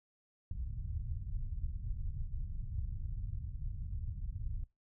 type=low-pass noise; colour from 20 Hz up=pink; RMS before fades=-39 dBFS; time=0.51-4.64 s; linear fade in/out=2 ms; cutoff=110 Hz; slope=24 dB/octave; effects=noise-tail reverb RT60 0.2 s tail -20 dB re dry